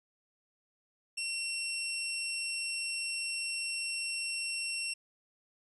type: tone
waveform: 20% pulse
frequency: 2725 Hz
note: F7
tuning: 43 cents flat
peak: -29 dBFS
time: 1.17-4.94 s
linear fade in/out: 10 ms
effects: resampled to 32000 Hz + 11-bit